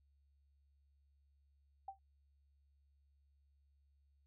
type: tone with exponential decay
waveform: sine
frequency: 779 Hz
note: G5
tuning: 11 cents flat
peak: -40 dBFS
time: 1.88-1.99 s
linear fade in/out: 5 ms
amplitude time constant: 22 ms
effects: added 70 Hz sine -70 dBFS peak until 4.26 s